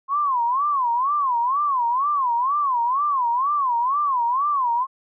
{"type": "tone with vibrato", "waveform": "sine", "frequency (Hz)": 1053, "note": "C6", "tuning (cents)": 11, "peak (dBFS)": -18, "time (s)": [0.08, 4.87], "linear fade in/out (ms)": 50, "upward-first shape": "sine", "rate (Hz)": 2.1, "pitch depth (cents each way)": 210, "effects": []}